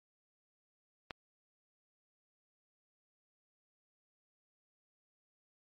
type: click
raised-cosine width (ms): 0.3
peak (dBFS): -23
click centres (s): 1.108
effects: MP3 48 kbps